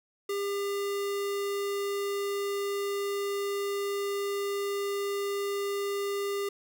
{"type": "tone", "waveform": "square", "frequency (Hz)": 401.3, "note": "G4", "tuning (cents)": 41, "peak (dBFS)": -30, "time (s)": [0.29, 6.49], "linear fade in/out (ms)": 5, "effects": ["10-bit"]}